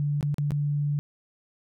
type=tone with dropouts; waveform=sine; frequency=145.6 Hz; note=D3; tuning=15 cents flat; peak=-23 dBFS; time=0-0.99 s; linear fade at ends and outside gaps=0 ms; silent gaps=0.209-0.228 / 0.343-0.383 / 0.507-0.519 s; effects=none